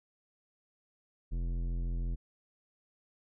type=tone with tanh clipping; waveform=sine; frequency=43 Hz; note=F1; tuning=26 cents flat; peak=-33 dBFS; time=1.31-2.16 s; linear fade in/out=20 ms; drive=14 dB; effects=none